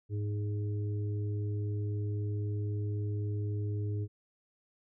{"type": "harmonic tone", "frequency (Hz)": 103.83, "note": "G#2", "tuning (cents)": 0, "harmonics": [1, 3, 4], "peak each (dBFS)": [-31, -44, -44], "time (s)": [0.09, 4.08], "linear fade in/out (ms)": 50, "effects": []}